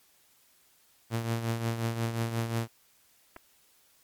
sawtooth tone with tremolo, 115 Hz, A#2, 23 cents flat, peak -22 dBFS, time 1.1-2.68 s, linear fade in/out 50 ms, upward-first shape triangle, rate 5.6 Hz, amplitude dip 65%
clicks, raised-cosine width 0.5 ms, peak -30 / -30 dBFS, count 2, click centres 3.363 / 3.366 s
effects white hiss -64 dBFS RMS until 4.03 s + MP3 96 kbps

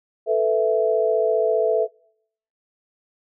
sine chord, A suspended second, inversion none, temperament just, 440 / 495 / 660 Hz, A4 / B4 / E5, 0 / +4 / +2 cents, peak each -20 / -23 / -20 dBFS, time 0.26-1.88 s, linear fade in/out 50 ms, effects noise-tail reverb RT60 0.7 s tail -26 dB re dry

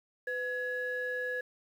sine tone pair together, 501 / 1685 Hz, B4 / G#6, +25 / +25 cents, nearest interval octave + major sixth, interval 2100 cents, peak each -35 / -33 dBFS, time 0.27-1.41 s, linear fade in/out 5 ms, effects tanh soft clip ceiling -26 dBFS + 10-bit

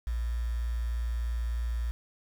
sine tone with quantisation, 58.4 Hz, A#1, 4 cents sharp, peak -28 dBFS, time 0.07-1.91 s, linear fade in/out 0 ms, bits 8, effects none

